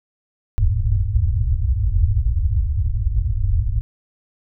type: low-pass noise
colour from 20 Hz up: white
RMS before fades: -18 dBFS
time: 0.58-3.81 s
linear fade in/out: 0 ms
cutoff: 110 Hz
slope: 96 dB/octave
effects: none